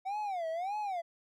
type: tone with vibrato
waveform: triangle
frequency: 740 Hz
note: F#5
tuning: in tune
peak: -31 dBFS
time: 0.05-1.02 s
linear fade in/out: 20 ms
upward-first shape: sine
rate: 1.7 Hz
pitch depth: 240 cents each way
effects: none